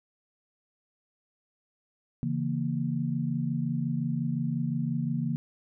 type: chord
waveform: sine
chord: A# diminished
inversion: first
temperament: equal with one note detuned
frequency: 139.15 / 164.81 / 233.1 Hz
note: C#3 / E3 / A#3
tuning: +7 / 0 / 0 cents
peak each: -31 dBFS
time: 2.23-5.36 s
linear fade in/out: 0 ms
effects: none